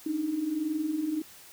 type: tone pair together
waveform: sine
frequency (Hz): 289.7 / 311.1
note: D4 / D#4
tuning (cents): -24 / 0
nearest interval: minor second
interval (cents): 124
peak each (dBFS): -35 / -28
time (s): 0.06-1.22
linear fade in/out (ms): 5
effects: white hiss -51 dBFS RMS until 1.52 s